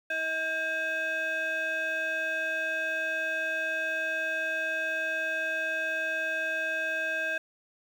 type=tone with frequency modulation; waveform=sine; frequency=1599 Hz; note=G6; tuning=34 cents sharp; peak=-26 dBFS; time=0.1-7.38 s; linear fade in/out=5 ms; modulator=961 Hz; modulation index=0.89; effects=tanh soft clip ceiling -25 dBFS + 9-bit